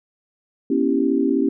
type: chord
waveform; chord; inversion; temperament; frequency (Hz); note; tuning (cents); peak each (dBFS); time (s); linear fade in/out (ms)
sine; C# half-diminished seventh; third; equal with one note detuned; 241.4 / 277.2 / 329.6 / 392; B3 / C#4 / E4 / G4; -39 / 0 / 0 / 0; -23 / -19 / -23 / -23; 0.7-1.49; 5
effects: none